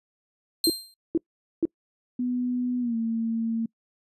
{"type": "tone with exponential decay", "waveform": "sawtooth", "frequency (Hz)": 4167, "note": "C8", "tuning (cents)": -8, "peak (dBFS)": -15, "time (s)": [0.64, 0.94], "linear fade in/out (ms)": 1, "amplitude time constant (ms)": 65}
{"type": "tone bursts", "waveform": "sine", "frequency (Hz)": 329.6, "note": "E4", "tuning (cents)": 0, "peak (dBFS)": -18, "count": 3, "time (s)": [0.67, 1.654], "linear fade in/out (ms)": 2, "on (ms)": 28, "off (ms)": 450}
{"type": "tone with pitch glide", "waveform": "sine", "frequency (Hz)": [247.7, 227.1], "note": ["B3", "A#3"], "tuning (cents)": [5, -45], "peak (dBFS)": -24, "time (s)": [2.19, 3.66], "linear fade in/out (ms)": 5, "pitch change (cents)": -150, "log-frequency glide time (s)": [2.8, 2.96]}
{"effects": ["noise-tail reverb RT60 0.1 s tail -26 dB re dry", "resampled to 32000 Hz"]}